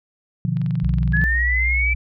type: chord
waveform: sine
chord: B diminished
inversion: none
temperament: equal with one note detuned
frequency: 123.47 / 150.18 / 174.61 Hz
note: B2 / D3 / F3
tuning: 0 / +39 / 0 cents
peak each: -23 dBFS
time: 0.45-1.24 s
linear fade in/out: 0 ms
type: click train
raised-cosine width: 0.3 ms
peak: -25 dBFS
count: 15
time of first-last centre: 0.57-1.215 s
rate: 21.7 Hz
type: tone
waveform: sine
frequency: 61.74 Hz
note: B1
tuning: in tune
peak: -19 dBFS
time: 0.83-1.95 s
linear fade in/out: 5 ms
type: linear sweep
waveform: sine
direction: up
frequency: 1661.2 to 2335 Hz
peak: -18 dBFS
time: 1.13-1.94 s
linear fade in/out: 10 ms
effects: none